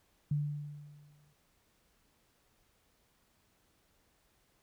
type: tone with exponential decay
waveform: sine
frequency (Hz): 146.83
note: D3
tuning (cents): 0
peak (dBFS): -27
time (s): 0.31-1.33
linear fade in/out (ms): 5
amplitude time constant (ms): 220
effects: pink hiss -72 dBFS RMS until 4.62 s